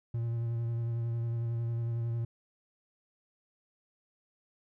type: tone with vibrato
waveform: triangle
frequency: 116.54 Hz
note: A#2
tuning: in tune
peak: -28 dBFS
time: 0.14-2.25 s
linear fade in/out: 5 ms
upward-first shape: sine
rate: 11 Hz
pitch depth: 20 cents each way
effects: none